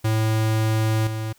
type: tone with level steps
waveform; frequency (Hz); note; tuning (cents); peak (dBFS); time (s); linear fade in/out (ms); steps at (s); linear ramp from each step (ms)
square; 110; A2; 0; -19 / -26; 0.04-1.33; 10; 1.07; 2
effects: white hiss -58 dBFS RMS until 1.38 s